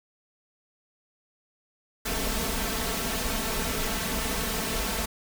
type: noise with comb filter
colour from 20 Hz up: pink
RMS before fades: -29 dBFS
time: 2.05-5.06 s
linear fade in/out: 10 ms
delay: 4.5 ms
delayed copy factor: +0.8
effects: none